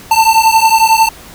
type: beating tone pair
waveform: square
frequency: 887 / 898 Hz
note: A5 / A5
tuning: +14 / +35 cents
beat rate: 11 Hz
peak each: -10 dBFS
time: 0.11-1.09 s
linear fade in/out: 5 ms
effects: pink hiss -35 dBFS RMS until 1.34 s